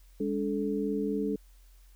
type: tone cluster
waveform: sine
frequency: 203.4 / 287.2 / 433.2 Hz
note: G#3 / D4 / A4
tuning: -36 / -39 / -27 cents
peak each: -32 / -32 / -32 dBFS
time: 0.2-1.36 s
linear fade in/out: 5 ms
effects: added 44 Hz sine -53 dBFS peak until 1.95 s + white hiss -66 dBFS RMS until 1.95 s